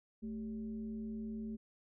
sine tone with frequency modulation, 220 Hz, A3, in tune, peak -39 dBFS, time 0.22-1.57 s, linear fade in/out 20 ms, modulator 171 Hz, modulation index 0.46, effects none

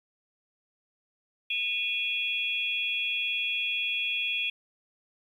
sine tone cluster, 2461 / 2682 / 3343 Hz, D#7 / E7 / G#7, -20 / +29 / +11 cents, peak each -30 / -34 / -31 dBFS, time 1.5-4.5 s, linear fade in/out 5 ms, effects 10-bit

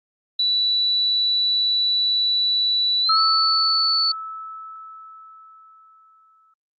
sine tone with pitch glide, 3951 to 4461 Hz, B7 to C#8, 0 to +10 cents, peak -17 dBFS, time 0.39-4.12 s, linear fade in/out 5 ms, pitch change +210 cents, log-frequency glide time 3.02-3.2 s
sine tone with exponential decay, 1306 Hz, E6, 17 cents flat, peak -16 dBFS, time 3.09-6.54 s, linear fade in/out 5 ms, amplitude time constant 750 ms
effects Opus 48 kbps

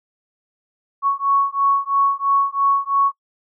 sine beating tone pair, 1108.7 / 1111.7 Hz, C#6 / C#6, 0 / +5 cents, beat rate 3 Hz, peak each -18 dBFS, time 1.02-3.12 s, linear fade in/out 50 ms, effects noise-tail reverb RT60 0.1 s tail -26 dB re dry

